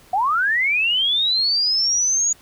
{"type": "linear sweep", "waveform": "sine", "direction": "up", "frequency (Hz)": [712, 6780], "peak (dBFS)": -16, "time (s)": [0.13, 2.33], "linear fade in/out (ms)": 5, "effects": ["pink hiss -50 dBFS RMS until 2.41 s"]}